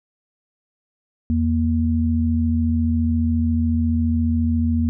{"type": "tone pair together", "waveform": "sine", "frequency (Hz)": [83.33, 235.7], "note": ["E2", "A#3"], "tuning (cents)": [19, 19], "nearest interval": "octave + tritone", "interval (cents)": 1800, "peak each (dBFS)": -19, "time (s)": [1.3, 4.89], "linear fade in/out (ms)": 0, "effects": []}